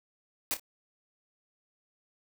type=noise with echo; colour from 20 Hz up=white; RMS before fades=-30 dBFS; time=0.51-0.54 s; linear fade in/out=0 ms; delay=28 ms; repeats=2; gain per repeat=-11 dB; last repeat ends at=0.596 s; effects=none